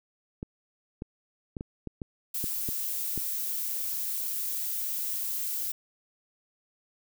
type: clicks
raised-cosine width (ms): 3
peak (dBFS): -22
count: 9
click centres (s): 0.429 / 1.021 / 1.568 / 1.609 / 1.873 / 2.018 / 2.441 / 2.689 / 3.177
type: noise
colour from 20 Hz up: violet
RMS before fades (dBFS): -32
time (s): 2.34-5.72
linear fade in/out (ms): 5
effects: none